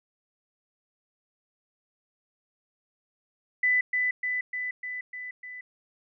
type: tone with echo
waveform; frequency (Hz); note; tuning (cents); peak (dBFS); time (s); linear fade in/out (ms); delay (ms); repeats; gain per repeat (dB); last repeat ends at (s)
sine; 1996; B6; +18; -20; 3.63-3.81; 5; 300; 6; -3; 5.61
effects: none